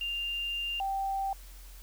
sine tone pair in turn, 2794 / 780.4 Hz, F7 / G5, 0 / -8 cents, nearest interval octave + minor seventh, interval 2208 cents, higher first, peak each -31 / -29 dBFS, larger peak second, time 0.01-0.8 / 0.8-1.33 s, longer first, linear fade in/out 2 ms, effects added 44 Hz sine -46 dBFS peak until 1.82 s + white hiss -55 dBFS RMS until 1.82 s

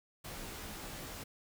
pink noise with comb filter, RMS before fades -45 dBFS, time 0.24-1.24 s, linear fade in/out 10 ms, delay 17 ms, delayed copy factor -0.75, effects none

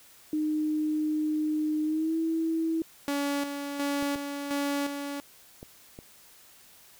sine tone with pitch glide, 306.6 to 324.8 Hz, D#4 to E4, -25 to -26 cents, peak -25 dBFS, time 0.33-2.82 s, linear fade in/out 2 ms, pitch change +99 cents, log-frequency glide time 1.84-2.16 s
sawtooth tone with tremolo, 283.8 Hz, C#4, 41 cents sharp, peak -23 dBFS, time 3.08-5.2 s, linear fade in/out 0 ms, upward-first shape square, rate 1.4 Hz, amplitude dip 50%
clicks, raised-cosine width 2 ms, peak -29 dBFS, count 4, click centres 4.026 / 4.159 / 5.629 / 5.989 s
effects white hiss -55 dBFS RMS until 6.99 s

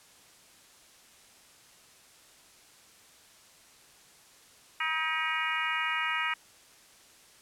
harmonic tone with a mistuned harmonic, 317.8 Hz, D#4, 37 cents sharp, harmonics 3 / 4 / 5 / 6 / 7 / 8 / 9, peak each -37 / -34 / -37 / -34 / -36 / -36 / -38 dBFS, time 4.8-6.34 s, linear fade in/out 5 ms, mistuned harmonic 8, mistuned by -69 cents, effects white hiss -57 dBFS RMS until 7.41 s + low-pass 10000 Hz 12 dB/octave

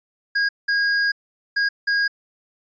square tone bursts at uneven times, 1635 Hz, G#6, 28 cents flat, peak -18 dBFS, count 4, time 0.35-0.49 / 0.68-1.12 / 1.56-1.69 / 1.87-2.08 s, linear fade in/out 10 ms, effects resampled to 16000 Hz

